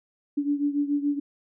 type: beating tone pair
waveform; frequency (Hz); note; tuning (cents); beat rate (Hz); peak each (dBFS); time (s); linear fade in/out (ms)
sine; 286.4 / 293.4; D4 / D4; -43 / -2; 7; -24 / -28; 0.37-1.2; 10
effects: none